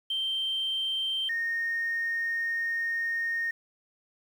sine tone pair in turn, 3136 / 1845.4 Hz, G7 / A#6, 0 / -18 cents, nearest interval major sixth, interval 918 cents, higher first, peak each -26 dBFS, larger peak neither, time 0.1-1.29 / 1.29-3.51 s, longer second, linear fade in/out 5 ms, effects tanh soft clip ceiling -23 dBFS + 9-bit

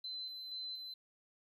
triangle tone with tremolo, 4053 Hz, B7, 44 cents sharp, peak -37 dBFS, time 0.04-0.94 s, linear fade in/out 5 ms, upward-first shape square, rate 2.1 Hz, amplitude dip 45%, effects tanh soft clip ceiling -39 dBFS

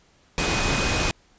sine tone in noise, 2500 Hz, D#7, 8 cents sharp, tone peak -30 dBFS, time 0.38-1.11 s, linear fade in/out 0 ms, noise pink, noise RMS -23 dBFS, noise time 0.38-1.11 s, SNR -10 dB, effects pink hiss -59 dBFS RMS until 1.38 s + resampled to 16000 Hz

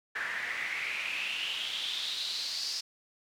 pink noise with band-pass filter sweep, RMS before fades -35 dBFS, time 0.15-2.81 s, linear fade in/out 10 ms, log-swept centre 1700 to 5000 Hz, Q 5.9, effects none

